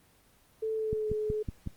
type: tone with pitch glide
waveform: sine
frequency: 440 to 427.5 Hz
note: A4 to A4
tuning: 0 to -50 cents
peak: -29 dBFS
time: 0.62-1.43 s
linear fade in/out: 10 ms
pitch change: -50 cents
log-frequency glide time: 0.75-1.11 s
type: click train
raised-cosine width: 5 ms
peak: -21 dBFS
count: 5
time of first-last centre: 0.93-1.673 s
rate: 5.38 Hz
effects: pink hiss -63 dBFS RMS until 1.76 s + Opus 24 kbps